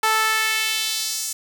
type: tone with high-pass filter sweep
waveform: sawtooth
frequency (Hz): 438.7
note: A4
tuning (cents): -5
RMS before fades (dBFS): -22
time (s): 0.03-1.33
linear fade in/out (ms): 5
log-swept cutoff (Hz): 1000 to 7000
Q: 1.6
effects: none